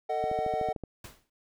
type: chord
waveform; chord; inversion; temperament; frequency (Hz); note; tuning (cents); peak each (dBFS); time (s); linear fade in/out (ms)
triangle; D# diminished; second; just; 448 / 622.3 / 746.7; A4 / D#5 / F#5; +31 / 0 / +16; -32 / -31 / -28; 0.09-0.73; 10
type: click train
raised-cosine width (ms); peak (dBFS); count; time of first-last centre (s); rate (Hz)
2; -24; 9; 0.24-0.837; 13.4
type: noise with exponential decay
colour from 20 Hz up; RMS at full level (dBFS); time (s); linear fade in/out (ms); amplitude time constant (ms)
pink; -42; 1.04-1.3; 5; 55
effects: none